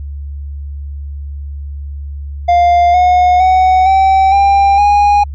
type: tone with pitch steps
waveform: triangle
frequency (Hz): 700 / 722.6 / 745.9 / 770 / 794.9 / 820.5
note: F5 / F#5 / F#5 / G5 / G5 / G#5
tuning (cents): +4 / -41 / +14 / -31 / +24 / -21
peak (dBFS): -4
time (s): 2.48-5.24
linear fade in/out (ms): 10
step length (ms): 460
effects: added 71 Hz sine -21 dBFS peak until 5.34 s + resampled to 16000 Hz